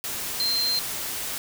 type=tone in noise; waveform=sine; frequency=4151 Hz; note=C8; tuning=15 cents flat; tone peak=-22 dBFS; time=0.4-0.79 s; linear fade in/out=0 ms; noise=white; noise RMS=-31 dBFS; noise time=0.04-1.38 s; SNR=+6 dB; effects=none

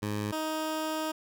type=tone pair in turn; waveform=15% pulse; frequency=104.6 / 313.4 Hz; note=G#2 / D#4; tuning=+13 / +13 cents; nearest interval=octave + perfect fifth; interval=1900 cents; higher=second; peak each=-24 dBFS; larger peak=neither; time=0.02-0.32 / 0.32-1.12 s; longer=second; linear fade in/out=10 ms; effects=none

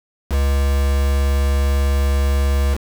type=tone with quantisation; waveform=triangle; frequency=69.2 Hz; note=C#2; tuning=2 cents flat; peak=-12 dBFS; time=0.29-2.78 s; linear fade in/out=50 ms; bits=4; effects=none

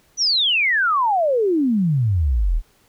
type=exponential sweep; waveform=sine; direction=down; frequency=6080 to 34.51 Hz; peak=-15 dBFS; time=0.17-2.62 s; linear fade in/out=50 ms; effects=pink hiss -58 dBFS RMS until 2.88 s

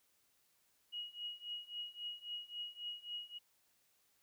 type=tone with tremolo; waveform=sine; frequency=2896 Hz; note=F#7; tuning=38 cents flat; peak=-39 dBFS; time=0.92-3.39 s; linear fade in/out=20 ms; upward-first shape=triangle; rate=3.7 Hz; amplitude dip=95%; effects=white hiss -75 dBFS RMS until 4.22 s

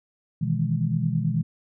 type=chord; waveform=sine; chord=E major seventh; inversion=second; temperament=equal; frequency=123.47 / 155.56 / 164.81 / 207.7 Hz; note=B2 / D#3 / E3 / G#3; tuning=0 / 0 / 0 / 0 cents; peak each=-27 / -26 / -26 / -30 dBFS; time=0.41-1.43 s; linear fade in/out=10 ms; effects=none

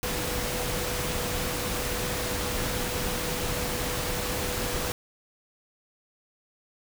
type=tone in noise; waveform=sine; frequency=493.9 Hz; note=B4; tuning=in tune; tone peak=-36 dBFS; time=0.03-4.92 s; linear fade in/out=0 ms; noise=pink; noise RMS=-30 dBFS; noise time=0.03-4.92 s; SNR=-9 dB; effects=none

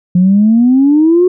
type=exponential sweep; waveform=sine; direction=up; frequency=175.8 to 370.1 Hz; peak=-4 dBFS; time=0.15-1.28 s; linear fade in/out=5 ms; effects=tanh soft clip ceiling 0 dBFS

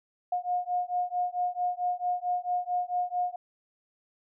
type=beating tone pair; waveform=sine; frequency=715 / 719.5 Hz; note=F5 / F#5; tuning=+41 / -49 cents; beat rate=4.5 Hz; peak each=-30 dBFS; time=0.32-3.36 s; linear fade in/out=5 ms; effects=none

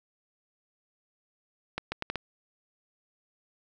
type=accelerating click train; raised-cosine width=0.3 ms; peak=-15 dBFS; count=5; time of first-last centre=1.78-2.157 s; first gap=140 ms; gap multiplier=0.74; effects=none

